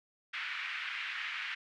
white band-pass noise, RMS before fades -39 dBFS, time 0.33-1.55 s, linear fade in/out 10 ms, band 1500 to 2600 Hz, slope 24 dB/octave, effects none

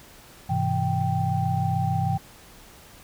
sine tone cluster, 101.5 / 128.1 / 164.1 / 782 Hz, G#2 / C3 / E3 / G5, -39 / -36 / -8 / -4 cents, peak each -27 dBFS, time 0.49-2.18 s, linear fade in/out 10 ms, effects pink hiss -49 dBFS RMS until 3.03 s

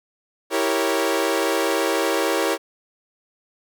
sawtooth chord, E diminished seventh, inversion none, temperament equal with one note detuned, 328.1 / 392 / 466.2 / 554.4 Hz, E4 / G4 / Bb4 / Db5, -8 / 0 / 0 / 0 cents, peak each -21 dBFS, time 0.5-2.58 s, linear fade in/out 50 ms, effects none

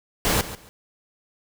pink noise with echo, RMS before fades -21 dBFS, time 0.25-0.41 s, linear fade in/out 0 ms, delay 140 ms, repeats 2, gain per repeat -14 dB, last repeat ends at 0.69 s, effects none

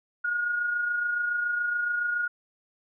sine tone with amplitude modulation, 1437 Hz, F6, 49 cents sharp, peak -23 dBFS, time 0.24-2.28 s, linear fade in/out 10 ms, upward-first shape sine, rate 27.1 Hz, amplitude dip 40%, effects none

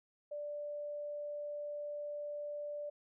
sine tone, 587.3 Hz, D5, in tune, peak -39 dBFS, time 0.31-2.9 s, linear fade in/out 10 ms, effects none

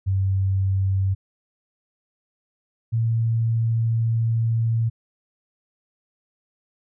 sine tone pair in turn, 96.2 / 114.2 Hz, G2 / A#2, -32 / -35 cents, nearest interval minor third, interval 297 cents, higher second, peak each -18 dBFS, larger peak neither, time 0.06-1.15 / 2.92-4.9 s, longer second, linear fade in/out 20 ms, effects none

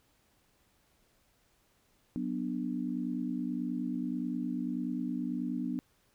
sine chord, B minor, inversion second, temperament just, 185.21 / 246.9 / 296.3 Hz, F#3 / B3 / D4, +2 / 0 / +15 cents, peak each -38 / -34 / -37 dBFS, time 2.16-5.79 s, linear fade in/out 0 ms, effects pink hiss -70 dBFS RMS until 6.14 s

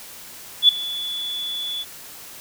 sine tone with ADSR envelope, 3440 Hz, A7, 40 cents flat, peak -6 dBFS, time 0.62-1.85 s, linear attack 69 ms, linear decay 3 ms, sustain -19 dB, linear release 40 ms, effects white hiss -40 dBFS RMS until 2.4 s

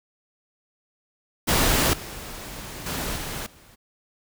pink noise with level steps, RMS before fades -20 / -37 / -29 / -32 / -52 dBFS, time 1.47-3.76 s, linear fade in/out 20 ms, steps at 1.93 / 2.86 / 3.16 / 3.46 s, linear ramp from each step 5 ms, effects none

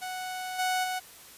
sawtooth tone with level steps, 740 Hz, F#5, in tune, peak -30 / -22 / -26 dBFS, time 0.01-1 s, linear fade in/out 20 ms, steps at 0.58 / 0.83 s, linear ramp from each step 20 ms, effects white hiss -50 dBFS RMS until 1.37 s + resampled to 32000 Hz

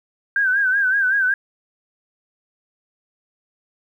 sine tone with vibrato, 1568 Hz, G6, in tune, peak -15 dBFS, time 0.36-1.34 s, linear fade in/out 2 ms, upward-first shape sine, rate 5.3 Hz, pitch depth 88 cents each way, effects 9-bit

